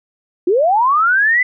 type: linear sweep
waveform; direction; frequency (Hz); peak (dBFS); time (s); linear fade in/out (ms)
sine; up; 329.6 to 2035; -10; 0.47-1.43; 5
effects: none